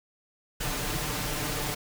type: noise with comb filter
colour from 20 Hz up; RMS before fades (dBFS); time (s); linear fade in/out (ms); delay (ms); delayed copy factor
pink; -31; 0.6-1.75; 10; 6.7; +0.8
effects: none